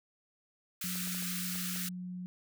white high-pass noise, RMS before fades -38 dBFS, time 0.81-1.89 s, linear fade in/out 5 ms, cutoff 1200 Hz, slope 96 dB/octave
sine tone, 180.8 Hz, F#3, 40 cents flat, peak -38 dBFS, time 0.84-2.26 s, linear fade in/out 0 ms
clicks, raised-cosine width 1 ms, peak -37 dBFS, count 6, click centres 0.956 / 1.074 / 1.147 / 1.224 / 1.556 / 1.762 s
effects none

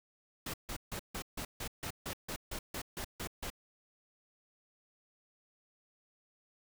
pink noise bursts, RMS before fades -40 dBFS, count 14, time 0.46-3.502 s, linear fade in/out 5 ms, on 78 ms, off 150 ms, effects none

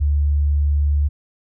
sine tone, 72.7 Hz, D2, 17 cents flat, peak -14 dBFS, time 0-1.09 s, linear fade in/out 20 ms, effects none

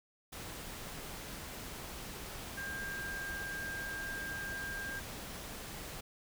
sine tone in noise, 1598 Hz, G6, 33 cents sharp, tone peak -39 dBFS, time 2.57-5 s, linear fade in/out 10 ms, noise pink, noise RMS -45 dBFS, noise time 0.32-6.01 s, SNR +3 dB, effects none

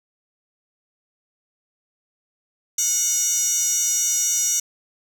15% pulse tone with high-pass filter, 731 Hz, F#5, 21 cents flat, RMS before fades -21 dBFS, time 2.78-4.6 s, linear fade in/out 5 ms, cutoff 6000 Hz, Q 6.8, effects none

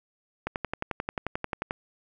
click train, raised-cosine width 0.5 ms, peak -14 dBFS, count 15, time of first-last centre 0.47-1.709 s, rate 11.3 Hz, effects none

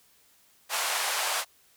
pink band-pass noise, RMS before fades -29 dBFS, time 0.69-1.45 s, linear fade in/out 50 ms, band 670 to 13000 Hz, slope 24 dB/octave, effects white hiss -62 dBFS RMS until 1.76 s

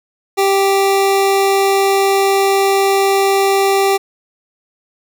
25% pulse tone, 392 Hz, G4, in tune, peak -7 dBFS, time 0.37-3.98 s, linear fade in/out 20 ms, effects none

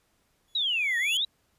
sawtooth tone with exponential growth, 3400 Hz, G#7, 40 cents sharp, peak -25 dBFS, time 0.48-1.17 s, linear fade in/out 1 ms, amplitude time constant 150 ms
sine exponential two-way sweep, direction down then up, 3951 to 1819 to 3951 Hz, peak -24 dBFS, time 0.55-1.25 s, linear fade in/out 5 ms, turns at 0.98 s
effects pink hiss -70 dBFS RMS until 1.58 s + resampled to 32000 Hz

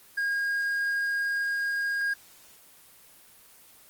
triangle tone, 1627 Hz, G#6, 36 cents flat, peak -23 dBFS, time 0.17-2.14 s, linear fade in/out 10 ms, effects white hiss -54 dBFS RMS until 3.89 s + Opus 24 kbps

